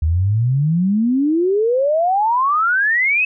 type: exponential sweep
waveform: sine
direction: up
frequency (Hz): 75.3 to 2617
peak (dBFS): -13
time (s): 0.02-3.25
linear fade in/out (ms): 5
effects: none